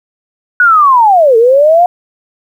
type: linear two-way sweep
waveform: sine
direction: down then up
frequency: 1484 to 440 to 724 Hz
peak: -3 dBFS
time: 0.6-1.86 s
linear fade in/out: 2 ms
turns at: 1.37 s
effects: 7-bit